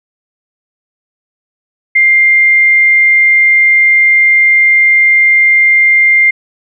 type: tone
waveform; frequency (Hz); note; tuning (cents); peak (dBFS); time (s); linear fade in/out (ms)
sine; 2100; C7; +6; -4; 1.95-6.31; 10
effects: none